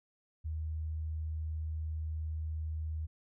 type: tone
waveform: sine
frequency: 78.6 Hz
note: D#2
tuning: 18 cents sharp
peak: -34 dBFS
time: 0.44-3.07 s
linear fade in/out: 20 ms
effects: none

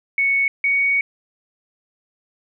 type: tone pair in turn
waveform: sine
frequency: 2217 / 2236 Hz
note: C#7 / C#7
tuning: 0 / +14 cents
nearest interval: unison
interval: 14 cents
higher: second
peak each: -15 dBFS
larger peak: neither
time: 0.18-0.48 / 0.64-1.01 s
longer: second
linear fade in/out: 2 ms
effects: none

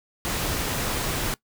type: noise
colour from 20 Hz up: pink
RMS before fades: -27 dBFS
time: 0.25-1.34 s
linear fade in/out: 0 ms
effects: noise-tail reverb RT60 0.1 s tail -21 dB re dry

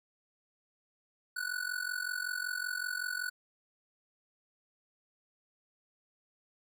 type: tone with amplitude modulation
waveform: square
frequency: 1480 Hz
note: F#6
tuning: in tune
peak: -31 dBFS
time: 1.36-3.3 s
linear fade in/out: 10 ms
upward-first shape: sine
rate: 45.3 Hz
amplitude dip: 85%
effects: none

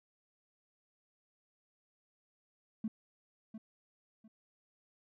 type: tone with echo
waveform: triangle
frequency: 219.9 Hz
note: A3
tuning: 1 cent flat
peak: -29 dBFS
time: 2.84-2.88 s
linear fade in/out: 5 ms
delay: 700 ms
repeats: 2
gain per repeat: -12 dB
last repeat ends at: 4.28 s
effects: tanh soft clip ceiling -31 dBFS

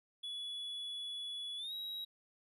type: tone with pitch glide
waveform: triangle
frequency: 3405 to 3844 Hz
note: G#7 to B7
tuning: +42 to -48 cents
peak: -39 dBFS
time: 0.23-2.05 s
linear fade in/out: 10 ms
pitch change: +210 cents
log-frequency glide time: 1.57-1.73 s
effects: none

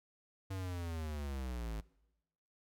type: linear sweep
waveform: square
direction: down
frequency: 97.1 to 51.91 Hz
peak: -39 dBFS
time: 0.5-1.81 s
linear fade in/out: 10 ms
effects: noise-tail reverb RT60 1.0 s tail -23 dB re dry

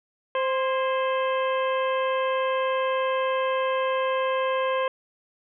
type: harmonic tone with a mistuned harmonic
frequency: 523.3 Hz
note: C5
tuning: in tune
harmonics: 1 / 2 / 3 / 4 / 5 / 6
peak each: -24 / -27 / -35 / -38 / -37 / -39 dBFS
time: 0.35-4.88 s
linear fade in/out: 2 ms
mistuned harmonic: 3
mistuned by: +58 cents
effects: none

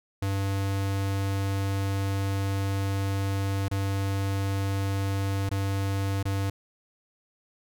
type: tone with dropouts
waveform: square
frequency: 98 Hz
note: G2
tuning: in tune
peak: -26 dBFS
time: 0.22-6.5 s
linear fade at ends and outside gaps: 5 ms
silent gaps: 3.683-3.712 / 5.492-5.512 / 6.229-6.253 s
effects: none

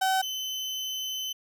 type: tone pair in turn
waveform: 35% pulse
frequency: 761 / 3044 Hz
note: F#5 / F#7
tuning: +48 / +48 cents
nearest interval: 2 octaves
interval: 2400 cents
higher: second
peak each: -21 / -29 dBFS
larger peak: first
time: 0.01-0.22 / 0.22-1.33 s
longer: second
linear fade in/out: 10 ms
effects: none

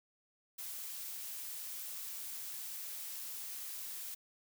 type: noise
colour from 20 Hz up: blue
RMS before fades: -44 dBFS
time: 0.58-4.15 s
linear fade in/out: 10 ms
effects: none

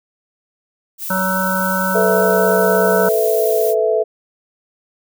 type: noise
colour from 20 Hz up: violet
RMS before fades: -26 dBFS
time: 0.98-3.75 s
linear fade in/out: 50 ms
type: harmonic tone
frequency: 188.1 Hz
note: F#3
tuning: 29 cents sharp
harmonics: 1 / 3 / 5 / 7 / 8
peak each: -21 / -23 / -23 / -23 / -22 dBFS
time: 1.1-3.09 s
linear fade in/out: 5 ms
type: chord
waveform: sine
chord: A suspended second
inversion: none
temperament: equal with one note detuned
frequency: 437.2 / 493.9 / 659.3 Hz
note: A4 / B4 / E5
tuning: -11 / 0 / 0 cents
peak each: -16 / -20 / -17 dBFS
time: 1.94-4.04 s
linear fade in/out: 20 ms
effects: none

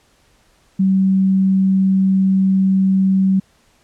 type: tone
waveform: sine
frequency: 191.2 Hz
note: G3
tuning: 43 cents flat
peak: -11 dBFS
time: 0.79-3.4 s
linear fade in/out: 10 ms
effects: pink hiss -56 dBFS RMS until 3.83 s + low-pass 10000 Hz 12 dB/octave

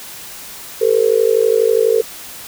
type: tone with amplitude modulation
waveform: sine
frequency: 451.1 Hz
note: A4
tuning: 43 cents sharp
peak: -6 dBFS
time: 0.81-2.02 s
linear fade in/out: 10 ms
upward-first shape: sine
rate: 52.2 Hz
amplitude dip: 95%
effects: white hiss -33 dBFS RMS until 2.47 s

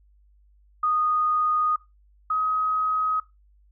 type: tone pair in turn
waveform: sine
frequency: 1237 / 1264.5 Hz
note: D#6 / D#6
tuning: -10 / +28 cents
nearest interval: unison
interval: 38 cents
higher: second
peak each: -20 / -21 dBFS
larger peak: first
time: 0.83-1.76 / 2.3-3.2 s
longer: first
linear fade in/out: 5 ms
effects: noise-tail reverb RT60 0.2 s tail -17 dB re dry + added 50 Hz sine -55 dBFS peak until 3.71 s

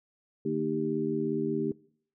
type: harmonic tone with a mistuned harmonic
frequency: 77.1 Hz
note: D#2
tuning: 15 cents flat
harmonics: 2 / 3 / 4 / 5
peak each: -36 / -32 / -33 / -31 dBFS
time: 0.45-1.72 s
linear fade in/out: 5 ms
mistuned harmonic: 5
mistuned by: +36 cents
effects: noise-tail reverb RT60 0.6 s tail -22 dB re dry

